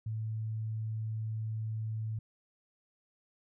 sine tone, 110 Hz, A2, in tune, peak -33 dBFS, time 0.06-2.19 s, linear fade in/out 5 ms, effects none

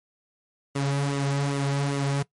sawtooth tone with flanger, 140.3 Hz, C#3, 21 cents sharp, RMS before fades -25 dBFS, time 0.75-2.23 s, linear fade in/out 10 ms, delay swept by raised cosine 1.2 to 4.4 ms, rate 2.5 Hz, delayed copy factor -0.6, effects noise-tail reverb RT60 0.1 s tail -20 dB re dry + MP3 48 kbps

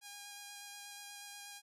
5% pulse tone with vibrato, 814 Hz, G#5, 35 cents flat, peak -36 dBFS, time 0.01-1.62 s, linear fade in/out 50 ms, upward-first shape square, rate 8.3 Hz, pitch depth 9 cents each way, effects none

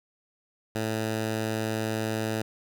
10% pulse tone, 110 Hz, A2, in tune, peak -19 dBFS, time 0.75-2.42 s, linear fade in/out 5 ms, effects none

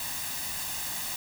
white noise with comb filter, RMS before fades -34 dBFS, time 0-1.16 s, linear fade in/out 2 ms, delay 1.1 ms, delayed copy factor +0.6, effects none

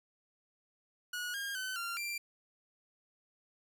sawtooth tone with pitch steps, 1457 / 1617 / 1520 / 1383 / 2365 Hz, F#6 / G#6 / F#6 / F6 / D7, -27 / -47 / +46 / -17 / +12 cents, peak -33 dBFS, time 1.13-2.18 s, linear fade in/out 5 ms, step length 210 ms, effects none

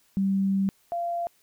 sine tone pair in turn, 194.5 / 688.7 Hz, G3 / F5, -13 / -24 cents, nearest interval octave + minor seventh, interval 2189 cents, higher second, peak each -21 / -26 dBFS, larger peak first, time 0.17-0.69 / 0.92-1.27 s, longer first, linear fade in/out 0 ms, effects white hiss -64 dBFS RMS until 1.42 s

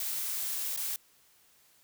blue noise with dropouts, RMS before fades -34 dBFS, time 0-0.96 s, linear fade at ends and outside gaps 2 ms, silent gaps 0.764-0.773 s, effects white hiss -64 dBFS RMS until 1.83 s

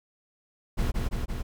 brown noise with echo, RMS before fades -25 dBFS, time 0.77-0.92 s, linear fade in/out 20 ms, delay 170 ms, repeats 3, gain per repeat -2 dB, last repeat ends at 1.43 s, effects none

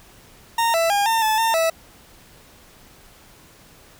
40% pulse tone with pitch steps, 923 / 663 / 810 / 905 / 870 / 906 / 654 Hz, A#5 / E5 / G#5 / A5 / A5 / A#5 / E5, -17 / +10 / -43 / +48 / -20 / -50 / -14 cents, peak -16 dBFS, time 0.58-1.7 s, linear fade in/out 5 ms, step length 160 ms, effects pink hiss -49 dBFS RMS until 3.99 s

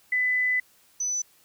sine tone pair in turn, 2002 / 5999 Hz, B6 / F#8, +23 / +23 cents, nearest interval octave + perfect fifth, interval 1900 cents, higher second, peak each -21 / -25 dBFS, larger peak first, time 0.12-0.6 / 1-1.22 s, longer first, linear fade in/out 5 ms, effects white hiss -60 dBFS RMS until 1.44 s

